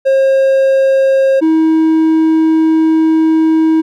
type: tone pair in turn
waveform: triangle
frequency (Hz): 537 / 319.3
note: C5 / D#4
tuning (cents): +45 / +45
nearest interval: major sixth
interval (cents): 900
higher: first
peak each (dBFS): -5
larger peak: neither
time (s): 0.05-1.41 / 1.41-3.82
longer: second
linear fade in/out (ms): 20
effects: none